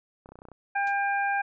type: clicks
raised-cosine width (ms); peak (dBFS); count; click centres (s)
1; -32; 9; 0.259 / 0.29 / 0.32 / 0.356 / 0.389 / 0.419 / 0.453 / 0.486 / 0.517
type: harmonic tone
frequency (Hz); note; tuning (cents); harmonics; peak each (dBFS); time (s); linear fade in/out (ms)
800; G5; +35; 1 / 2 / 3; -26 / -28 / -35; 0.75-1.42; 10
type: noise with exponential decay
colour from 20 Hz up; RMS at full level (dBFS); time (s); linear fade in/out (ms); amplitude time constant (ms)
white; -43; 0.87-0.97; 0; 21
effects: resampled to 16000 Hz